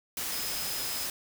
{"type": "tone in noise", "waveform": "sine", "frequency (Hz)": 5080, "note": "D#8", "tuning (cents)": 35, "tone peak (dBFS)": -38, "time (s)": [0.32, 1.06], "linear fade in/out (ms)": 2, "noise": "white", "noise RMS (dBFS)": -34, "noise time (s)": [0.17, 1.1], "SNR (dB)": -7, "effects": []}